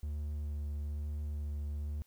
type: tone with vibrato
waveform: triangle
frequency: 73.8 Hz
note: D2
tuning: 9 cents sharp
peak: -33 dBFS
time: 0.03-2.02 s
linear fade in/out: 0 ms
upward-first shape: sine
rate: 1.1 Hz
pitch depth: 15 cents each way
effects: white hiss -71 dBFS RMS until 2.06 s